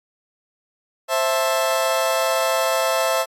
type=chord; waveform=30% pulse; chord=A minor; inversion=first; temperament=just; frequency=528 / 660 / 880 Hz; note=C5 / E5 / A5; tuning=+16 / +2 / 0 cents; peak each=-20 / -18 / -24 dBFS; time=1.08-3.26 s; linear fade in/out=50 ms; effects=AAC 48 kbps